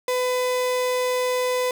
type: tone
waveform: 35% pulse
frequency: 502 Hz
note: B4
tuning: 28 cents sharp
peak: -19 dBFS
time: 0.08-1.71 s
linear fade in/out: 2 ms
effects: none